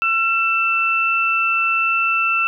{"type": "tone pair together", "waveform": "sine", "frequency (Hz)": [1350.6, 2664], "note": ["E6", "E7"], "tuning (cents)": [42, 18], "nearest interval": "octave", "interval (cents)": 1176, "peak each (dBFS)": [-19, -17], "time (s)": [0.02, 2.47], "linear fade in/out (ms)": 0, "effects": []}